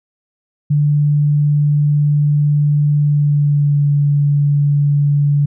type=tone with pitch glide; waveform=sine; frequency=147 to 144.31 Hz; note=D3 to D3; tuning=+2 to -30 cents; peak=-10 dBFS; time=0.7-5.46 s; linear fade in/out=10 ms; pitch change=-32 cents; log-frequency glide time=2.98-3.84 s; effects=none